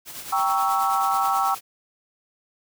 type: noise with tremolo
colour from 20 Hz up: white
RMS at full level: -34 dBFS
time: 0.05-1.61 s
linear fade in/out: 50 ms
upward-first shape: triangle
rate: 9.3 Hz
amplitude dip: 60%
type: chord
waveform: sine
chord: G diminished seventh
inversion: none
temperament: equal with one note detuned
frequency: 784 / 932.3 / 1113.9 / 1318.5 Hz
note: G5 / Bb5 / Db6 / Fb6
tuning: 0 / 0 / +8 / 0 cents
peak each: -23 / -29 / -25 / -24 dBFS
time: 0.32-1.55 s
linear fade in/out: 10 ms
effects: none